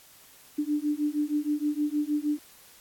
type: beating tone pair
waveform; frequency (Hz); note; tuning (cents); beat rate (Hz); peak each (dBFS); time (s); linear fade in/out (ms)
sine; 293.7 / 300.1; D4 / D4; 0 / +38; 6.4; -28; 0.58-2.39; 10
effects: white hiss -54 dBFS RMS until 2.8 s + AAC 64 kbps